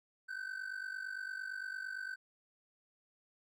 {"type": "ring-modulated tone", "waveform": "triangle", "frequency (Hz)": 1531, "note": "G6", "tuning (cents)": -41, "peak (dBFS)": -35, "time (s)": [0.28, 2.16], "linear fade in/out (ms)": 20, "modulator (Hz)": 24.4, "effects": []}